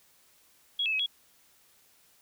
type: tone with pitch steps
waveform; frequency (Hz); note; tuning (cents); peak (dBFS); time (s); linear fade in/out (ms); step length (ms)
sine; 3324 / 2619 / 2548 / 3334; G#7 / E7 / D#7 / G#7; +1 / -12 / +41 / +6; -26; 0.79-1.062; 5; 68
effects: white hiss -63 dBFS RMS until 2.21 s